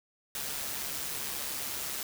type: noise with amplitude modulation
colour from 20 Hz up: white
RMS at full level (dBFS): -34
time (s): 0.35-2.03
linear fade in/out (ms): 2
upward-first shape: sine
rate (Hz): 139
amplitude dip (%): 45
effects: none